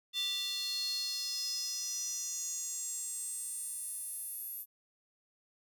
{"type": "tone with high-pass filter sweep", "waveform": "square", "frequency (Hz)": 392, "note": "G4", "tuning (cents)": 0, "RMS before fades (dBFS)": -38, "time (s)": [0.13, 4.66], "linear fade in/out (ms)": 50, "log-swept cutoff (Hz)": [3500, 12000], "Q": 7.2, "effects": []}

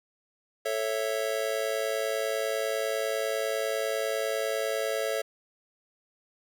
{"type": "chord", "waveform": "square", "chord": "A major", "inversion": "none", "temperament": "just", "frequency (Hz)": [440, 550, 660], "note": ["A4", "C#5", "E5"], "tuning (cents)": [0, -14, 2], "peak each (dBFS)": [-33, -32, -33], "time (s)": [0.65, 5.22], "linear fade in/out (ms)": 10, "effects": []}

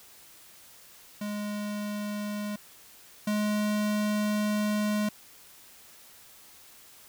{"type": "tone pair in turn", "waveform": "square", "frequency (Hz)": [207.7, 209.9], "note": ["G#3", "G#3"], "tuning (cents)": [0, 19], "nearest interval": "unison", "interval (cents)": 19, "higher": "second", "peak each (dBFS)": [-32, -26], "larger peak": "second", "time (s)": [[1.21, 2.56], [3.27, 5.09]], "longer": "second", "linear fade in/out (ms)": 5, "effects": ["white hiss -53 dBFS RMS until 7.08 s"]}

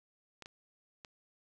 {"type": "clicks", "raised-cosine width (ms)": 0.2, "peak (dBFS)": -30, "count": 3, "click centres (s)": [0.423, 0.459, 1.048], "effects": []}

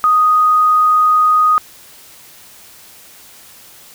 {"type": "tone", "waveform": "sine", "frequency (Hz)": 1244.5, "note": "D#6", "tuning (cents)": 0, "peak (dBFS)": -8, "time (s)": [0.04, 1.58], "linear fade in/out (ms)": 0, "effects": ["white hiss -41 dBFS RMS until 3.94 s"]}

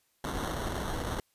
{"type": "noise with sample-and-hold", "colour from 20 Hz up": "pink", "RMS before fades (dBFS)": -34, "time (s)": [0.24, 1.2], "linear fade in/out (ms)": 0, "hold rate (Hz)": 2450, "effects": ["white hiss -72 dBFS RMS until 1.34 s", "resampled to 32000 Hz"]}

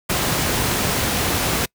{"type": "noise", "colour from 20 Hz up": "pink", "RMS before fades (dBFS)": -20, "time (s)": [0.09, 1.66], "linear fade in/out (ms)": 10, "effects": ["noise-tail reverb RT60 0.1 s tail -26 dB re dry", "high-pass 60 Hz 12 dB/octave"]}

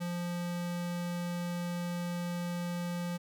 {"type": "tone", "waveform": "square", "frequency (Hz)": 174.61, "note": "F3", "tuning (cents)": 0, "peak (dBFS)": -34, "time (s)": [0, 3.18], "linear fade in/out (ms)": 20, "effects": []}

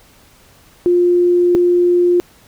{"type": "tone pair in turn", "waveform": "sine", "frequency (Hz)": [352.7, 352.7], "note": ["F4", "F4"], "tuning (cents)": [17, 17], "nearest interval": "unison", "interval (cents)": 0, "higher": "neither", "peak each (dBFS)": -9, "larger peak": "neither", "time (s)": [[0.86, 1.55], [1.55, 2.2]], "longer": "first", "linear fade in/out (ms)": 0, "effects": ["pink hiss -48 dBFS RMS until 2.47 s"]}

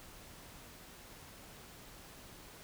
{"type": "silence", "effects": ["pink hiss -54 dBFS RMS until 2.63 s"]}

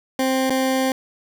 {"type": "tone with dropouts", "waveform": "20% pulse", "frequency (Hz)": 262.6, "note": "C4", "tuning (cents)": 6, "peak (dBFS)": -13, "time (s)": [0.19, 0.92], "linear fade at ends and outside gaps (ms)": 2, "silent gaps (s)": [0.497, 0.503], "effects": []}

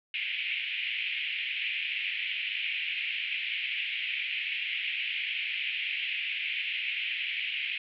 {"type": "band-pass noise", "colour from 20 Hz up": "pink", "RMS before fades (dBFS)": -33, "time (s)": [0.14, 7.78], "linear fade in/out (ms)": 2, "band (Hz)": [2200, 3000], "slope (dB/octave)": 48, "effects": []}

